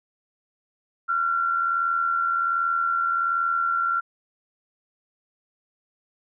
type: tone pair together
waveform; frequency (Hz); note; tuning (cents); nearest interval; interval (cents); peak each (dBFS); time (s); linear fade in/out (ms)
sine; 1367.7 / 1449; F6 / F#6; -37 / -37; minor second; 100; -21 / -30; 1.08-4.01; 20
effects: none